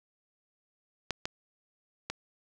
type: clicks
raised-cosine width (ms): 0.2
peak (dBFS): -13 / -15 / -16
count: 3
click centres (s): 1.107 / 1.255 / 2.1
effects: none